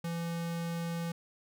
square tone, 168.5 Hz, E3, 38 cents sharp, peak -34 dBFS, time 0.04-1.12 s, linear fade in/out 5 ms, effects none

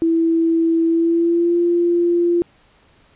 sine tone with pitch glide, 329.6 to 345.4 Hz, E4 to F4, 0 to -19 cents, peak -13 dBFS, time 0.02-2.42 s, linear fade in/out 0 ms, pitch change +81 cents, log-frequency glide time 0.86-1.57 s, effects pink hiss -54 dBFS RMS until 3.15 s + resampled to 8000 Hz

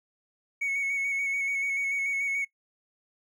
triangle tone with vibrato, 2217 Hz, C#7, in tune, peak -24 dBFS, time 0.61-2.45 s, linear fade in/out 10 ms, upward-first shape square, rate 6.9 Hz, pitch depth 19 cents each way, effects noise-tail reverb RT60 0.1 s tail -21 dB re dry + tanh soft clip ceiling -20 dBFS

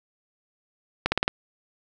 accelerating click train, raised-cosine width 0.3 ms, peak -5 dBFS, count 5, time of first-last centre 1.06-1.279 s, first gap 60 ms, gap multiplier 0.94, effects none

